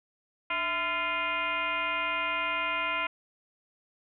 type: tone with frequency modulation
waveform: sine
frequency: 1742 Hz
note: A6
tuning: 18 cents flat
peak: -27 dBFS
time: 0.5-3.07 s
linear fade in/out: 5 ms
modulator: 361 Hz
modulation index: 2.7
effects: none